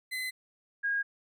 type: tone pair in turn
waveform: 35% pulse / sine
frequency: 2032 / 1632.5 Hz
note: B6 / G#6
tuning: +49 / -30 cents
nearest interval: major third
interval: 379 cents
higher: first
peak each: -31 / -27 dBFS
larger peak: second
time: 0.11-0.31 / 0.83-1.03 s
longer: neither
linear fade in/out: 20 ms
effects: none